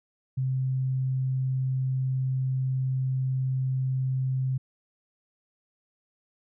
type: tone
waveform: sine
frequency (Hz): 130.81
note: C3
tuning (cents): 0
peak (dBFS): -24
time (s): 0.37-4.58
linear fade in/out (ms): 10
effects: none